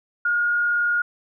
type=tone with frequency modulation; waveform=sine; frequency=1428 Hz; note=F6; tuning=38 cents sharp; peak=-18 dBFS; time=0.25-1.02 s; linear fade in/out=5 ms; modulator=42 Hz; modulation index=0.33; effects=none